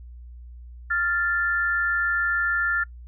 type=tone pair together; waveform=sine; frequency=1393.4 / 1760 Hz; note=F6 / A6; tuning=-4 / 0 cents; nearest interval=major third; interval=404 cents; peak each=-23 / -24 dBFS; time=0.9-2.84 s; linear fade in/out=10 ms; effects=noise-tail reverb RT60 0.1 s tail -25 dB re dry + added 60 Hz sine -39 dBFS peak until 3.07 s